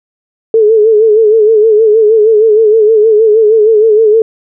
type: tone with vibrato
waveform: sine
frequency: 434.8 Hz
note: A4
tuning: 21 cents flat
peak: -3 dBFS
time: 0.54-4.22 s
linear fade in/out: 2 ms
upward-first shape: sine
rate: 6.4 Hz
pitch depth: 73 cents each way
effects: none